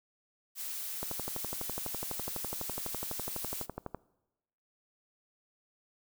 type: noise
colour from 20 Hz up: blue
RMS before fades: -39 dBFS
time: 0.55-3.67 s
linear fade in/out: 50 ms
type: click train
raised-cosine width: 1 ms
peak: -23 dBFS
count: 36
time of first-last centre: 1.03-3.947 s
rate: 12 Hz
effects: noise-tail reverb RT60 1.0 s tail -22 dB re dry